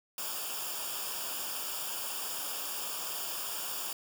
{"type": "noise with comb filter", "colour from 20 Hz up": "white", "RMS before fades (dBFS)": -37, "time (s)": [0.18, 3.93], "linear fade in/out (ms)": 2, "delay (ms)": 0.49, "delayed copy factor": -0.8, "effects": []}